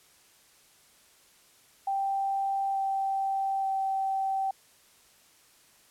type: tone with pitch steps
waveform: sine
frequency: 784 / 779 / 774.1 Hz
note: G5 / G5 / G5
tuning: 0 / -11 / -22 cents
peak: -26 dBFS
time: 1.87-4.51 s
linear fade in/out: 5 ms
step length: 880 ms
effects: white hiss -60 dBFS RMS until 5.9 s + low-pass 12000 Hz 12 dB/octave

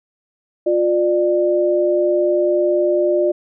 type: tone pair together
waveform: sine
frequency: 354.1 / 596 Hz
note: F4 / D5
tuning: +24 / +25 cents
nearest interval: major sixth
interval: 901 cents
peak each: -16 dBFS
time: 0.66-3.32 s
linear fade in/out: 10 ms
effects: none

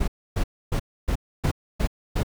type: noise bursts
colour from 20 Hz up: brown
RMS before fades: -22 dBFS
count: 7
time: 0-2.233 s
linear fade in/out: 10 ms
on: 79 ms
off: 280 ms
effects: none

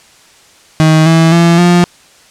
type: tone with pitch steps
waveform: 35% pulse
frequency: 157.6 / 163.35 / 169.3 / 175.48 Hz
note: D#3 / E3 / E3 / F3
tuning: +23 / -15 / +46 / +9 cents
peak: -3 dBFS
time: 0.8-1.84 s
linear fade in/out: 0 ms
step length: 260 ms
effects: white hiss -43 dBFS RMS until 2.3 s + low-pass 8000 Hz 12 dB/octave

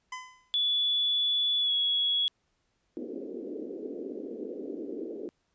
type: tone with exponential decay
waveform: 25% pulse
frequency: 1015 Hz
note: B5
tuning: 47 cents sharp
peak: -30 dBFS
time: 0.12-0.54 s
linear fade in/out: 5 ms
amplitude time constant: 90 ms
type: tone with pitch glide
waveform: sine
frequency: 3434 to 3352 Hz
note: A7 to G#7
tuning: -43 to +15 cents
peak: -24 dBFS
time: 0.54-2.28 s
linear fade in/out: 0 ms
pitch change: -42 cents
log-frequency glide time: 1.6-1.72 s
type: band-pass noise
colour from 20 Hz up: white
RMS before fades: -38 dBFS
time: 2.97-5.29 s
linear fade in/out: 0 ms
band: 240 to 470 Hz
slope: 48 dB/octave
effects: pink hiss -75 dBFS RMS until 5.54 s + resampled to 16000 Hz

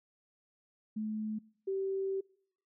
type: tone pair in turn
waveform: sine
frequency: 215.6 / 386.9 Hz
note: A3 / G4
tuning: -35 / -23 cents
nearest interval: minor seventh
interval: 1012 cents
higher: second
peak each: -33 / -31 dBFS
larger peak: second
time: 0.96-1.39 / 1.67-2.21 s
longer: second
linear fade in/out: 10 ms
effects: noise-tail reverb RT60 0.7 s tail -25 dB re dry

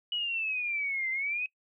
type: exponential two-way sweep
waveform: sine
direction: down then up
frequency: 2950 to 2058 to 2552 Hz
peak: -29 dBFS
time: 0.12-1.46 s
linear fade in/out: 2 ms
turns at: 1.1 s
effects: noise-tail reverb RT60 0.1 s tail -22 dB re dry

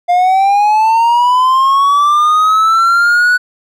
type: linear sweep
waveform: triangle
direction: up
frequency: 698.5 to 1484 Hz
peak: -5 dBFS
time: 0.08-3.38 s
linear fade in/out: 20 ms
effects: none

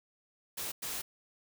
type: noise bursts at uneven times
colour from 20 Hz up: white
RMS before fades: -38 dBFS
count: 2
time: 0.57-0.72 / 0.82-1.02 s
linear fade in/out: 10 ms
effects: none

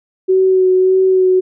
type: tone with vibrato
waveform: sine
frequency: 374.2 Hz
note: F#4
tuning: 20 cents sharp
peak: -8 dBFS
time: 0.28-1.41 s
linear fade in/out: 20 ms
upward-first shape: sine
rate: 1.7 Hz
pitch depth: 17 cents each way
effects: none

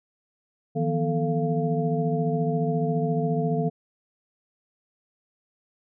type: tone cluster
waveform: sine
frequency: 158.5 / 172.9 / 245.6 / 441.1 / 691 Hz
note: D#3 / F3 / B3 / A4 / F5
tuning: +32 / -17 / -9 / +4 / -19 cents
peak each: -25 / -31 / -30 / -28 / -31 dBFS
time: 0.75-3.7 s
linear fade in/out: 20 ms
effects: none

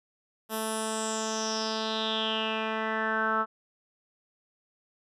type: tone with low-pass filter sweep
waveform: 10% pulse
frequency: 220 Hz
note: A3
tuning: in tune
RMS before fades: -30 dBFS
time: 0.49-3.46 s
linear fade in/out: 50 ms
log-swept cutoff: 12000 to 1300 Hz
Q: 6.4
effects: none

